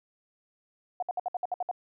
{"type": "tone bursts", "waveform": "sine", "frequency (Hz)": 723, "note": "F#5", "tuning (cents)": -40, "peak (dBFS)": -27, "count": 9, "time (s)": [1, 1.713], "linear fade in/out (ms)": 2, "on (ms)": 25, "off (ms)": 61, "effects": []}